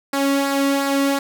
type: tone with flanger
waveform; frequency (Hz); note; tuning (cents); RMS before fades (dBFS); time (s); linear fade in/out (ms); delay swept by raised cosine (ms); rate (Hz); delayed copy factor
sawtooth; 277.2; C#4; 0; -19; 0.13-1.19; 5; 0.31 to 1.31; 2.8; -0.5
effects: none